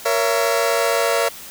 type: chord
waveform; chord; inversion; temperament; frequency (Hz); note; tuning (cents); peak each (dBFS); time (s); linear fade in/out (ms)
sawtooth; A# diminished; none; just; 466.2 / 559.4 / 671.3; A#4 / C#5 / E5; 0 / +16 / +31; -17; 0.05-1.29; 10
effects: white hiss -37 dBFS RMS until 1.5 s